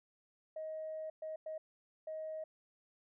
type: tone bursts at uneven times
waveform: sine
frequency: 629 Hz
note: D#5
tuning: 19 cents sharp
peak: -39 dBFS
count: 4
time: 0.56-1.1 / 1.22-1.36 / 1.46-1.58 / 2.07-2.44 s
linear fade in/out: 5 ms
effects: tanh soft clip ceiling -35 dBFS